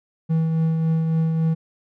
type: tone with tremolo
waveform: triangle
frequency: 161.6 Hz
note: E3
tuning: 34 cents flat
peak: -14 dBFS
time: 0.29-1.55 s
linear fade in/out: 20 ms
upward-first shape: triangle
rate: 3.6 Hz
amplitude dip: 35%
effects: none